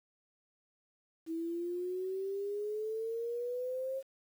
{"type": "exponential sweep", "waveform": "sine", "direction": "up", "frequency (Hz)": [323, 540], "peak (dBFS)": -34, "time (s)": [1.26, 4.03], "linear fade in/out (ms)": 50, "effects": ["10-bit"]}